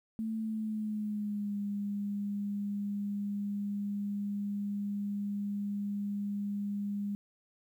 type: tone with pitch glide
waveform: sine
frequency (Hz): 221.4 to 203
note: A3 to G#3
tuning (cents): +11 to -39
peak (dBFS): -32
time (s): 0.19-7.15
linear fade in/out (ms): 0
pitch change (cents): -150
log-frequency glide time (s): 0.36-1.57
effects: 11-bit